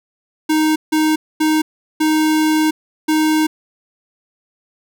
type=tone bursts at uneven times; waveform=square; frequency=311.1 Hz; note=D#4; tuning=in tune; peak=-13 dBFS; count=5; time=0.49-0.76 / 0.92-1.16 / 1.4-1.62 / 2-2.71 / 3.08-3.47 s; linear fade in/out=10 ms; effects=none